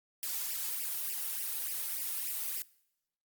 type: noise with flanger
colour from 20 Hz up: blue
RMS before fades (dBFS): -36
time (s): 0.23-2.62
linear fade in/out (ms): 0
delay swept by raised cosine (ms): 0.37 to 2.37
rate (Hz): 3.4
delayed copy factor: +0.85
effects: noise-tail reverb RT60 0.8 s tail -22 dB re dry + Opus 48 kbps